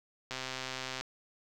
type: click train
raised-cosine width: 0.2 ms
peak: -20 dBFS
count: 92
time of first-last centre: 0.31-1.01 s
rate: 130 Hz
effects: 10-bit